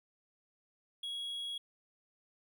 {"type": "tone", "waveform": "triangle", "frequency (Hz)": 3322, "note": "G#7", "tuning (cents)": 0, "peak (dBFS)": -36, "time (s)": [1.03, 1.58], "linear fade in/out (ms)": 5, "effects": []}